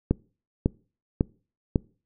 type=click train; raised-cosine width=3 ms; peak=-7 dBFS; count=4; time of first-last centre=0.11-1.758 s; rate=1.82 Hz; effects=noise-tail reverb RT60 0.4 s tail -25 dB re dry